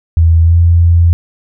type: tone with pitch glide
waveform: sine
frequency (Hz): 82.41 to 85.02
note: E2 to F2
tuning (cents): 0 to -46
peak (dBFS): -4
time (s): 0.17-1.13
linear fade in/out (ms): 0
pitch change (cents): +54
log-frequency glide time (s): 0.43-0.56
effects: none